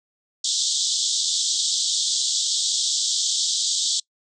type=band-pass noise; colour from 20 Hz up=pink; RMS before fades=-23 dBFS; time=0.44-4 s; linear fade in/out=5 ms; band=3300 to 8100 Hz; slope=96 dB/octave; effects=noise-tail reverb RT60 0.1 s tail -25 dB re dry